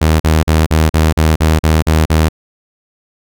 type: tone bursts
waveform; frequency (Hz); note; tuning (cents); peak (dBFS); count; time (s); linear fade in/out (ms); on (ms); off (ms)
sawtooth; 78.9; D#2; +25; -4; 10; 0.01-2.288; 10; 190; 42
effects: none